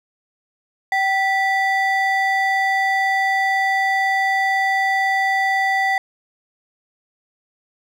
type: ring-modulated tone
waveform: triangle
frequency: 1369 Hz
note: F6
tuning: 35 cents flat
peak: -11 dBFS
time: 0.92-5.98 s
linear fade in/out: 2 ms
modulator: 597 Hz
effects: none